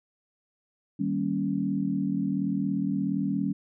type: chord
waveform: sine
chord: Eb dominant seventh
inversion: none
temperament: equal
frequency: 155.56 / 196 / 233.1 / 277.2 Hz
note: Eb3 / G3 / Bb3 / Db4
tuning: 0 / 0 / 0 / 0 cents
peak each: -34 / -28 / -34 / -29 dBFS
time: 0.99-3.53 s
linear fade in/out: 10 ms
effects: none